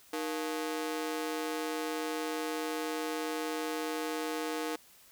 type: ring-modulated tone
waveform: sawtooth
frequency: 392 Hz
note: G4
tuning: in tune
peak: -26 dBFS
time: 0.13-4.76 s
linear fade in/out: 5 ms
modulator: 81.6 Hz
effects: white hiss -59 dBFS RMS until 5.11 s